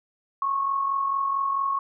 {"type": "tone with amplitude modulation", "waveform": "sine", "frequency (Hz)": 1098, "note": "C#6", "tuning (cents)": -17, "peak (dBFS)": -20, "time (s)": [0.42, 1.79], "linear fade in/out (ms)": 2, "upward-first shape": "sine", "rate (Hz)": 44.5, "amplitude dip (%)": 50, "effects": []}